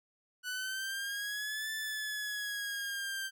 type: exponential two-way sweep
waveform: sawtooth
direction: up then down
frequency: 1480 to 1760 to 1569 Hz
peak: -32 dBFS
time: 0.43-3.31 s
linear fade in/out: 50 ms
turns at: 1.72 s
effects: none